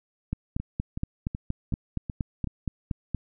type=two click trains; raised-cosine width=5 ms; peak=-19 / -15 dBFS; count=6 / 13; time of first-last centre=0.6-2.473 / 0.33-3.147 s; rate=2.67 / 4.26 Hz; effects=none